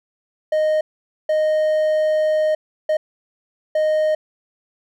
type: tone bursts at uneven times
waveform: triangle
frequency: 619 Hz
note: D#5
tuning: 9 cents flat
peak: -13 dBFS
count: 4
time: 0.52-0.81 / 1.29-2.55 / 2.89-2.97 / 3.75-4.15 s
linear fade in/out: 5 ms
effects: none